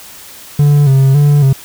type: tone with vibrato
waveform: triangle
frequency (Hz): 140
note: C#3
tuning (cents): +18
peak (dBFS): -3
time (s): 0.59-1.53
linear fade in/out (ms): 5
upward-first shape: square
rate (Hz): 1.8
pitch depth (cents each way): 66
effects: white hiss -34 dBFS RMS until 1.64 s